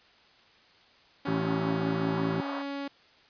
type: tone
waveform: sawtooth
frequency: 280 Hz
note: C#4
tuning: 18 cents sharp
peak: -29 dBFS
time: 1.25-2.88 s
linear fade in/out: 5 ms
type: band-pass noise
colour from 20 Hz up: pink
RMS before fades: -39 dBFS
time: 1.25-2.63 s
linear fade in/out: 20 ms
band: 680 to 1400 Hz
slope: 24 dB/octave
type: harmonic tone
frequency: 54.9 Hz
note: A1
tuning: 3 cents flat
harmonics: 2 / 3 / 4 / 5 / 6 / 7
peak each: -39 / -31 / -37 / -35 / -40 / -33 dBFS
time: 1.27-2.41 s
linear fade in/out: 10 ms
effects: white hiss -59 dBFS RMS until 3.29 s + resampled to 11025 Hz